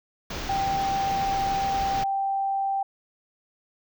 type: band-stop noise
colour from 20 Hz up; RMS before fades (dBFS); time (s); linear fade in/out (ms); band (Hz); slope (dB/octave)
pink; -33; 0.3-2.04; 5; 6500 to 16000; 48
type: tone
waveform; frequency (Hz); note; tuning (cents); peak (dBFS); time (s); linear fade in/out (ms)
sine; 784; G5; 0; -23; 0.49-2.83; 5
effects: none